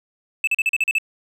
triangle tone bursts, 2624 Hz, E7, 9 cents flat, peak -14 dBFS, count 8, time 0.44-0.984 s, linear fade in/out 2 ms, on 33 ms, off 40 ms, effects none

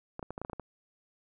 clicks, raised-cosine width 1 ms, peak -24 dBFS, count 9, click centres 0.194 / 0.228 / 0.306 / 0.379 / 0.416 / 0.449 / 0.498 / 0.532 / 0.597 s, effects none

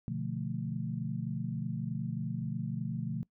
sine chord, B half-diminished seventh, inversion none, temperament equal, 123.47 / 146.83 / 174.61 / 220 Hz, B2 / D3 / F3 / A3, 0 / 0 / 0 / 0 cents, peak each -38 / -38 / -38 / -39 dBFS, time 0.08-3.23 s, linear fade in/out 0 ms, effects noise-tail reverb RT60 0.1 s tail -22 dB re dry

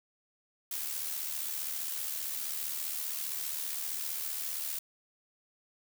blue noise with amplitude modulation, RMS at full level -34 dBFS, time 0.71-4.79 s, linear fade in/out 5 ms, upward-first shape sine, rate 75.2 Hz, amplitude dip 50%, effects none

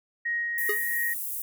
sine tone with tremolo, 1880 Hz, A#6, 14 cents sharp, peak -25 dBFS, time 0.25-1.14 s, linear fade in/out 10 ms, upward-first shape sine, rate 2.9 Hz, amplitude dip 25%
pink high-pass noise, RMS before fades -33 dBFS, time 0.58-1.42 s, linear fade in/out 2 ms, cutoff 11000 Hz, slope 24 dB/octave
square tone with exponential decay, 415.3 Hz, G#4, in tune, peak -25 dBFS, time 0.69-0.81 s, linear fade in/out 5 ms, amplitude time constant 26 ms
effects none

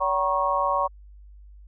harmonic tone with a mistuned harmonic, 189.9 Hz, F#3, 45 cents sharp, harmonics 3 / 4 / 5 / 6, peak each -27 / -29 / -26 / -24 dBFS, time 0-0.88 s, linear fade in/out 20 ms, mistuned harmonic 6, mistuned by -67 cents, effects added 50 Hz sine -44 dBFS peak until 1.67 s

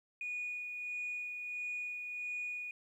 sine tone with tremolo, 2459 Hz, D#7, 21 cents flat, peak -35 dBFS, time 0.21-2.71 s, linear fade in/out 2 ms, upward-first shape sine, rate 1.5 Hz, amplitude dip 40%, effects tanh soft clip ceiling -33 dBFS + 12-bit

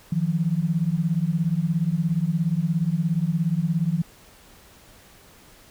sine beating tone pair, 157.5 / 174.5 Hz, D#3 / F3, +21 / -1 cents, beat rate 17 Hz, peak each -23 dBFS, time 0.12-4.02 s, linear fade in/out 5 ms, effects pink hiss -51 dBFS RMS until 5.7 s

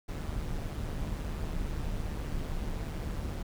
brown noise with amplitude modulation, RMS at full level -32 dBFS, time 0.08-3.43 s, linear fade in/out 10 ms, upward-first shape sine, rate 151 Hz, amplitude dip 55%, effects none

